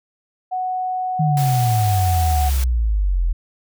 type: tone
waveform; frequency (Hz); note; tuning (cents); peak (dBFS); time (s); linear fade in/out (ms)
sine; 740; F#5; 0; -20; 0.51-2.5; 20
type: exponential sweep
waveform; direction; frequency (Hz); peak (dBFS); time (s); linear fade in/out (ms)
sine; down; 159.5 to 40.32; -15; 1.19-3.33; 10
type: noise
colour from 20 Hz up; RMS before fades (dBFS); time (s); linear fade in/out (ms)
white; -30; 1.37-2.64; 2
effects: none